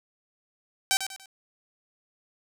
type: tone with echo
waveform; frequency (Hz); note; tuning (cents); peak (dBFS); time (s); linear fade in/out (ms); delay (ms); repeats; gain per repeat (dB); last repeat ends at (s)
5% pulse; 772; G5; -27; -9; 0.91-0.97; 0; 96; 3; -9; 1.258
effects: none